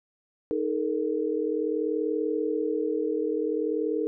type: chord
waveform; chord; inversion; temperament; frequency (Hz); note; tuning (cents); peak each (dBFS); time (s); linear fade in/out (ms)
sine; D# suspended fourth; none; equal with one note detuned; 311.1 / 425.7 / 466.2; D#4 / G#4 / A#4; 0 / +43 / 0; -29; 0.51-4.07; 0
effects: none